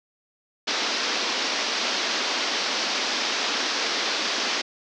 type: band-pass noise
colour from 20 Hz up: white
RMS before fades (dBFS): -26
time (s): 0.67-4.62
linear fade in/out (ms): 10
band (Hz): 220 to 5700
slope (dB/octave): 48
effects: none